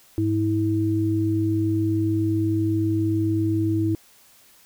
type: tone pair together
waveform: sine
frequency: 103.62 / 323.7 Hz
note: G#2 / E4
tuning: -3 / -31 cents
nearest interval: octave + minor sixth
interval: 1972 cents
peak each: -23 / -21 dBFS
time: 0.18-3.95 s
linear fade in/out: 0 ms
effects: white hiss -54 dBFS RMS until 4.65 s

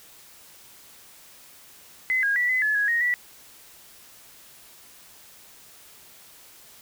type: tone with pitch steps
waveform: sine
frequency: 2037 / 1632 / 1955 / 2023 / 1714 / 1664 / 1871 / 1953 Hz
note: C7 / G#6 / B6 / B6 / A6 / G#6 / A#6 / B6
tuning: -47 / -31 / -18 / +41 / -46 / +3 / +6 / -20 cents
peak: -20 dBFS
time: 2.1-3.14 s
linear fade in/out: 0 ms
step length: 130 ms
effects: white hiss -50 dBFS RMS until 6.81 s

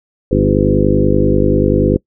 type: harmonic tone with a mistuned harmonic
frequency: 50.3 Hz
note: G1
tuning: 45 cents sharp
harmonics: 1 / 2 / 3 / 4 / 5 / 6 / 7 / 8 / 10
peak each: -18 / -18 / -18 / -18 / -18 / -18 / -18 / -18 / -18 dBFS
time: 0.31-1.97 s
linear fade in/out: 5 ms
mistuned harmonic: 7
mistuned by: -18 cents
effects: noise-tail reverb RT60 0.1 s tail -24 dB re dry

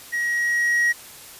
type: tone with level ramp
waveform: triangle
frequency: 1900 Hz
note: A#6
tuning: 33 cents sharp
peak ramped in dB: -20 to -14 dBFS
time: 0.12-0.93 s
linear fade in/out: 20 ms
effects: white hiss -42 dBFS RMS until 1.39 s + resampled to 32000 Hz

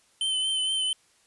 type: tone with vibrato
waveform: square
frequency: 3070 Hz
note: G7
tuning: 37 cents flat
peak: -25 dBFS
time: 0.21-0.93 s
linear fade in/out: 2 ms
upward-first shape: triangle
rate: 4.3 Hz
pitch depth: 33 cents each way
effects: white hiss -63 dBFS RMS until 1.26 s + resampled to 24000 Hz

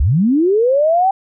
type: linear sweep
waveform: sine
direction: up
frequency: 51.91 to 788 Hz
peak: -10 dBFS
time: 0-1.11 s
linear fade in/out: 5 ms
effects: none

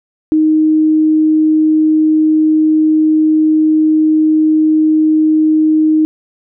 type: tone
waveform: sine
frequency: 311.5 Hz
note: D#4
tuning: 2 cents sharp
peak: -7 dBFS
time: 0.32-6.05 s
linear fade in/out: 0 ms
effects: none

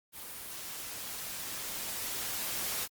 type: noise with level ramp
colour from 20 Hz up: white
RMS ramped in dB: -44 to -34 dBFS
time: 0.12-2.88 s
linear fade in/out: 50 ms
effects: Opus 32 kbps

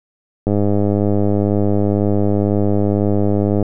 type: click train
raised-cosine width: 2 ms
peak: -4 dBFS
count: 323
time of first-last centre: 0.47-3.627 s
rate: 102 Hz
effects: none

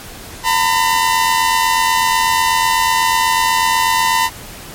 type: tone pair together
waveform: sawtooth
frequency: 912 / 1000.1 Hz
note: A#5 / B5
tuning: -38 / +21 cents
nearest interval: major second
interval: 159 cents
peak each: -11 / -11 dBFS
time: 0.43-4.3 s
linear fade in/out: 50 ms
effects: pink hiss -33 dBFS RMS until 4.74 s + MP3 64 kbps

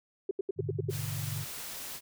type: tone bursts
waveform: sine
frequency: 388.7 Hz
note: G4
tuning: 15 cents flat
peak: -27 dBFS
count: 7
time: 0.29-0.905 s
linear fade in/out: 5 ms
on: 21 ms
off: 78 ms
type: chord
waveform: sine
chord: G# diminished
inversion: none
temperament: just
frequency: 103.83 / 124.59 / 149.51 Hz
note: G#2 / B2 / D3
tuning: 0 / +16 / +31 cents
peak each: -37 / -40 / -37 dBFS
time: 0.56-1.46 s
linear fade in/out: 50 ms
type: noise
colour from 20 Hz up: white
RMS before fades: -41 dBFS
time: 0.89-2.01 s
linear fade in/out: 50 ms
effects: none

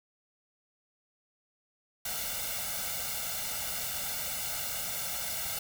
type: noise with comb filter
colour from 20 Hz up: white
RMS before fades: -35 dBFS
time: 2.05-5.59 s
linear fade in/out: 5 ms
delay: 1.4 ms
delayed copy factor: +0.9
effects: none

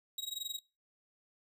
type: tone with amplitude modulation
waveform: sawtooth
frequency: 3814 Hz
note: A#7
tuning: 39 cents sharp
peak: -32 dBFS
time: 0.18-0.59 s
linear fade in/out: 2 ms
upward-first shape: sine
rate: 22.1 Hz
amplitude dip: 90%
effects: noise-tail reverb RT60 0.3 s tail -23 dB re dry

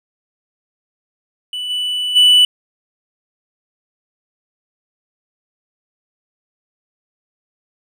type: tone with level steps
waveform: triangle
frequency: 2973 Hz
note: F#7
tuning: 8 cents sharp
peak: -20 / -16 / -5 dBFS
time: 1.53-2.45 s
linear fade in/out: 2 ms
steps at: 1.69 / 2.15 s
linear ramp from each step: 20 ms
effects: none

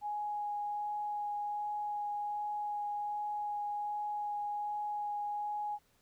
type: tone with vibrato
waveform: sine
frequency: 830.6 Hz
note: G#5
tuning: in tune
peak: -34 dBFS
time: 0.01-5.79 s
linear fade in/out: 50 ms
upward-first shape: sine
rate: 1.3 Hz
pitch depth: 8 cents each way
effects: pink hiss -71 dBFS RMS until 6.01 s

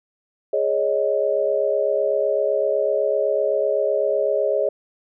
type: chord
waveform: sine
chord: Ab suspended fourth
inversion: none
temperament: equal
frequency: 415.3 / 554.4 / 622.3 Hz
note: Ab4 / Db5 / Eb5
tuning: 0 / 0 / 0 cents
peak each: -23 / -21 / -22 dBFS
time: 0.53-4.69 s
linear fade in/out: 5 ms
effects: none

